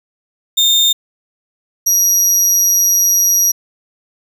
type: tone pair in turn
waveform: 35% pulse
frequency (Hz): 3634 / 5756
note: A#7 / F#8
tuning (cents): -45 / -49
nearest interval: minor sixth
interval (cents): 796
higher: second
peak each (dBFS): -7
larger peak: neither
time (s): 0.57-0.93 / 1.86-3.52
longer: second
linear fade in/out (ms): 10
effects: none